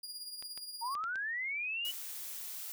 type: tone with tremolo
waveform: sawtooth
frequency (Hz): 4843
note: D#8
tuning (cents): -48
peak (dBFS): -37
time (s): 0.03-0.95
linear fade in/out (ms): 5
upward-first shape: triangle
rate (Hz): 17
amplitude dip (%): 60
type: clicks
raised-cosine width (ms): 0.2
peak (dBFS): -31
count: 5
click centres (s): 0.425 / 0.576 / 0.952 / 1.04 / 1.157
type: linear sweep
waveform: sine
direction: up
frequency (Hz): 888 to 2991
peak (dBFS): -34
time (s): 0.81-1.92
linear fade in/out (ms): 20
type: noise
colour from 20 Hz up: blue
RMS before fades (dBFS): -43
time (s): 1.85-2.72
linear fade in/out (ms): 0
effects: none